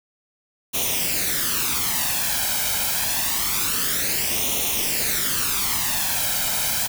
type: noise with flanger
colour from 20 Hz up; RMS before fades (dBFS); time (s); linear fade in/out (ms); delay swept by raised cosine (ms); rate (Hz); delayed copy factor
white; -23; 0.73-6.88; 20; 0.31 to 1.31; 0.26; +0.65
effects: none